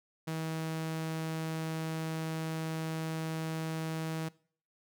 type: tone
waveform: sawtooth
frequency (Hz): 160.3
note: E3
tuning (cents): -48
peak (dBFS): -30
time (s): 0.27-4.29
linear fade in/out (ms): 10
effects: noise-tail reverb RT60 0.5 s tail -21 dB re dry